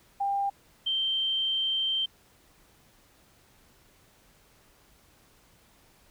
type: tone pair in turn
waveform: sine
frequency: 797 / 3134 Hz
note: G5 / G7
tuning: +28 / -1 cents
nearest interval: 2 octaves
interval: 2371 cents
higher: second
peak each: -25 / -25 dBFS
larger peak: neither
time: 0.2-0.5 / 0.86-2.06 s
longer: second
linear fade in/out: 10 ms
effects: pink hiss -61 dBFS RMS until 6.1 s